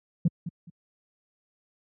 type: tone with echo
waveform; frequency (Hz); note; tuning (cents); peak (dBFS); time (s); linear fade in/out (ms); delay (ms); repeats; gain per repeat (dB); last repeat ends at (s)
sine; 168.9; E3; +42; -16; 0.25-0.28; 5; 210; 2; -13; 0.7
effects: tanh soft clip ceiling -15 dBFS + high-pass 80 Hz 12 dB/octave